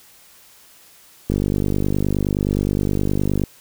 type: click train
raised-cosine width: 3 ms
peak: -7 dBFS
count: 107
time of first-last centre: 1.3-3.437 s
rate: 49.6 Hz
effects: white hiss -49 dBFS RMS until 3.6 s